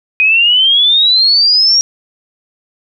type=exponential sweep; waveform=sine; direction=up; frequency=2489 to 5670 Hz; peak=-6 dBFS; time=0.2-1.81 s; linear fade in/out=0 ms; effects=none